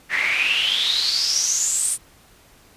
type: noise with band-pass filter sweep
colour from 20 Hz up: pink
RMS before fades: -21 dBFS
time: 0.09-1.98 s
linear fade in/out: 50 ms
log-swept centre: 1900 to 9300 Hz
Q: 9.5
effects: pink hiss -52 dBFS RMS until 2.76 s + resampled to 32000 Hz